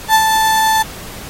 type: tone with ADSR envelope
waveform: 35% pulse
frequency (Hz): 880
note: A5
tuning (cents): 0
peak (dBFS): -4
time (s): 0.08-0.83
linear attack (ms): 62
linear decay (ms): 58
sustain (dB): -5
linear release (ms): 11
effects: pink hiss -32 dBFS RMS until 1.29 s + AAC 48 kbps